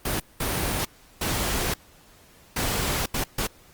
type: noise bursts at uneven times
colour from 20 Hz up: pink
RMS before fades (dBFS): -26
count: 6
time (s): 0.05-0.2 / 0.4-0.85 / 1.21-1.74 / 2.56-3.06 / 3.14-3.24 / 3.38-3.47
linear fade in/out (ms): 5
effects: pink hiss -54 dBFS RMS until 3.73 s + Opus 32 kbps